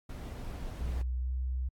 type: noise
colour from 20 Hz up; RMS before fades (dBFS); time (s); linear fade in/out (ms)
brown; -40; 0.09-1.02; 5
type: tone with pitch glide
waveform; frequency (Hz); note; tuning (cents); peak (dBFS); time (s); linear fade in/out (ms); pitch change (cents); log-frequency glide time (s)
sine; 62.4 to 63.71; B1 to C2; +19 to -45; -30; 0.8-1.69; 10; +36; 1.2-1.29
effects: AAC 64 kbps